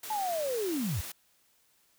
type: high-pass noise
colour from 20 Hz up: white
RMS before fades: -41 dBFS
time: 0.03-1.12 s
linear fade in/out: 5 ms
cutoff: 140 Hz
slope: 12 dB/octave
type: linear sweep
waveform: sine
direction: down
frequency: 880 to 70.3 Hz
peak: -29 dBFS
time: 0.1-1.01 s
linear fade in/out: 5 ms
effects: white hiss -68 dBFS RMS until 1.98 s